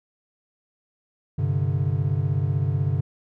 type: chord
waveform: triangle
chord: G suspended fourth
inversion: none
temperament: equal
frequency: 98 / 130.81 / 146.83 Hz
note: G2 / C3 / D3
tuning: 0 / 0 / 0 cents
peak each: -23 dBFS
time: 1.38-3.01 s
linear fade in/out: 10 ms
effects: none